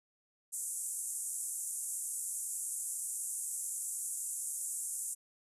pink band-pass noise, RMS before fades -39 dBFS, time 0.52-5.15 s, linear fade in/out 20 ms, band 7400 to 11000 Hz, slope 48 dB/octave, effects resampled to 32000 Hz

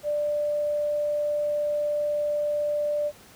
sine tone, 591 Hz, D5, 11 cents sharp, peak -23 dBFS, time 0.03-3.12 s, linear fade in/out 50 ms, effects pink hiss -51 dBFS RMS until 3.35 s + high-pass 60 Hz 12 dB/octave

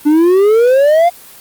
triangle exponential sweep, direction up, 290.5 to 713 Hz, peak -4 dBFS, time 0.05-1.1 s, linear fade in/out 20 ms, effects white hiss -37 dBFS RMS until 1.4 s + Opus 32 kbps

